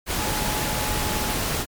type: tone in noise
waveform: sine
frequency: 849 Hz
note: G#5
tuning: 38 cents sharp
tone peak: -32 dBFS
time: 0.16-1.38 s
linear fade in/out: 50 ms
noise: pink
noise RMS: -25 dBFS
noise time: 0.06-1.66 s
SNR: -10 dB
effects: MP3 96 kbps